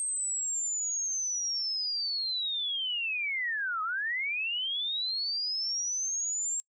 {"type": "linear two-way sweep", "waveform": "sine", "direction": "down then up", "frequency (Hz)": [8420, 1244.5, 7500], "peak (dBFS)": -29, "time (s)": [0, 6.6], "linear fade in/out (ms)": 0, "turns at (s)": 3.82, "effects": ["noise-tail reverb RT60 0.1 s tail -26 dB re dry"]}